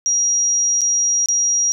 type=tone with dropouts; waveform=sine; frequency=5720 Hz; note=F8; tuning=41 cents sharp; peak=-14 dBFS; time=0.06-1.72 s; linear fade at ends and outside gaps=0 ms; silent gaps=0.809-0.816 / 1.259-1.286 s; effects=none